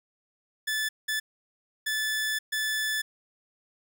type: tone bursts at uneven times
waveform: sawtooth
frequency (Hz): 1740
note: A6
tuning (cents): -20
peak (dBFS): -23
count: 4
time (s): 0.67-0.89 / 1.08-1.2 / 1.86-2.39 / 2.52-3.02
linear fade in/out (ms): 10
effects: 10-bit